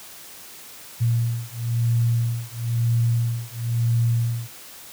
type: beating tone pair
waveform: sine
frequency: 116.54 / 117.54 Hz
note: A#2 / A#2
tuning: 0 / +15 cents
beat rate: 1 Hz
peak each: -22 dBFS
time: 1-4.48 s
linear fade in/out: 20 ms
effects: white hiss -42 dBFS RMS until 4.92 s + high-pass 60 Hz 12 dB/octave